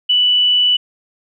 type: tone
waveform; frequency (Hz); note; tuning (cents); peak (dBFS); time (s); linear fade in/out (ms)
sine; 2967; F#7; +4; -10; 0.09-0.77; 10
effects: none